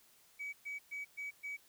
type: tone bursts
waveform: sine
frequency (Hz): 2274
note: C#7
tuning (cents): +44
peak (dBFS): -38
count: 5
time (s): 0.39-1.57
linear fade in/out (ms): 20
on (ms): 140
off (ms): 120
effects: tanh soft clip ceiling -37 dBFS + white hiss -66 dBFS RMS until 1.68 s